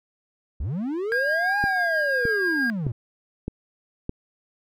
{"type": "linear two-way sweep", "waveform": "triangle", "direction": "up then down", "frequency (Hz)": [50.7, 830.6, 106.8], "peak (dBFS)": -23, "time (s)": [0.6, 2.92], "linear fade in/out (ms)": 5, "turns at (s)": 1.59}
{"type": "tone with tremolo", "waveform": "triangle", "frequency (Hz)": 1620, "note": "G#6", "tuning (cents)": -43, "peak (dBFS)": -19, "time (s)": [1.12, 2.7], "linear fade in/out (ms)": 0, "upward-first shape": "triangle", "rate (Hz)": 6.1, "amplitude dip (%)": 25}
{"type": "click train", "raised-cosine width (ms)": 3, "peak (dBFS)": -15, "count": 5, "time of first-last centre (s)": [1.64, 4.094], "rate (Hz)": 1.63}
{"effects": []}